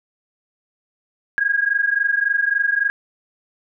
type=tone pair together; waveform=sine; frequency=1624.4 / 1648 Hz; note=G#6 / G#6; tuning=-39 / -14 cents; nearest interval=unison; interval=25 cents; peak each=-19 dBFS; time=1.38-2.9 s; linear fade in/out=0 ms; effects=none